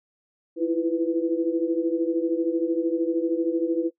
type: tone cluster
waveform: sine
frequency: 326.6 / 339.6 / 497.4 Hz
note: E4 / F4 / B4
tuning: -16 / -48 / +12 cents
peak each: -25 / -25 / -28 dBFS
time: 0.56-3.91 s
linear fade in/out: 50 ms
effects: noise-tail reverb RT60 0.1 s tail -21 dB re dry